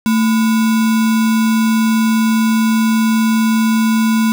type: tone with sample-and-hold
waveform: sine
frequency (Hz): 222.6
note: A3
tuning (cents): +20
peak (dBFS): -10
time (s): 0.06-4.32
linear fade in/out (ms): 0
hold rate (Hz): 1225
effects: none